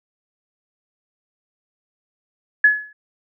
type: tone with exponential decay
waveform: sine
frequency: 1700 Hz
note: G#6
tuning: 40 cents sharp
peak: -6 dBFS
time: 2.64-2.93 s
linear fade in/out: 5 ms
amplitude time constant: 61 ms
effects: none